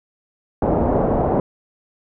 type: low-pass noise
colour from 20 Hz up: white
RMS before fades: -18 dBFS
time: 0.62-1.4 s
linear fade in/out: 2 ms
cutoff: 730 Hz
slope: 24 dB/octave
effects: none